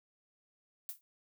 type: noise with exponential decay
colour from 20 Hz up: violet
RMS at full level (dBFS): -37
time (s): 0.89-1.01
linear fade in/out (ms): 0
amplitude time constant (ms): 25
effects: none